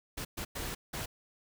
pink noise bursts at uneven times, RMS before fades -38 dBFS, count 4, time 0.17-0.25 / 0.37-0.45 / 0.55-0.75 / 0.93-1.06 s, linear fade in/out 10 ms, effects none

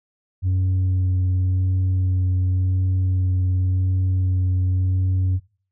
sine tone with vibrato, 92.5 Hz, F#2, in tune, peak -14 dBFS, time 0.42-5.4 s, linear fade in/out 50 ms, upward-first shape sine, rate 0.91 Hz, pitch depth 12 cents each way, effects noise-tail reverb RT60 0.4 s tail -21 dB re dry + tanh soft clip ceiling -16 dBFS

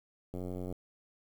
click train, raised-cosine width 2 ms, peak -27 dBFS, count 36, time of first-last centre 0.34-0.725 s, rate 90.8 Hz, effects 9-bit

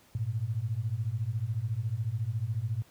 sine beating tone pair, 103.83 / 117.83 Hz, G#2 / A#2, 0 / +19 cents, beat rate 14 Hz, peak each -32 / -31 dBFS, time 0.15-2.82 s, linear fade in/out 0 ms, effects pink hiss -61 dBFS RMS until 2.9 s + high-pass 60 Hz 12 dB/octave

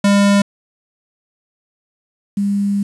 square / sine tone pair in turn, 201 / 201 Hz, G3 / G3, +44 / +44 cents, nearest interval unison, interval 0 cents, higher neither, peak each -10 / -14 dBFS, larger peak first, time 0.04-0.42 / 2.37-2.83 s, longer second, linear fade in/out 5 ms, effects resampled to 24000 Hz + 7-bit

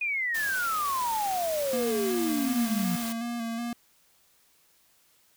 sine exponential sweep, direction down, 2489 to 171.9 Hz, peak -26 dBFS, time 0.01-2.96 s, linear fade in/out 5 ms
white noise, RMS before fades -37 dBFS, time 0.34-3.13 s, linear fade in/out 10 ms
square tone with vibrato, 233.1 Hz, A#3, in tune, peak -31 dBFS, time 1.73-3.73 s, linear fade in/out 2 ms, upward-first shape square, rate 2.7 Hz, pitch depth 29 cents each way
effects white hiss -64 dBFS RMS until 5.36 s

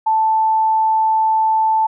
sine tone, 880 Hz, A5, in tune, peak -12 dBFS, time 0.06-1.87 s, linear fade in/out 10 ms, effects none

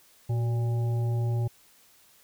harmonic tone with a mistuned harmonic, 116.54 Hz, A#2, in tune, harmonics 1 / 3 / 5 / 7, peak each -24 / -39 / -44 / -44 dBFS, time 0.29-1.48 s, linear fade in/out 10 ms, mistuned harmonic 3, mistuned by +97 cents, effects white hiss -59 dBFS RMS until 2.23 s

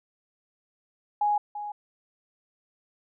sine tone with echo, 830.6 Hz, G#5, in tune, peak -21 dBFS, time 1.21-1.38 s, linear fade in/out 5 ms, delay 340 ms, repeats 1, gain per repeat -11 dB, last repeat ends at 1.72 s, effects none

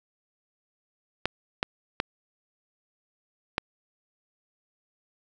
clicks, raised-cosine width 0.3 ms, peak -8 dBFS, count 4, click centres 1.256 / 1.629 / 2.001 / 3.581 s, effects none

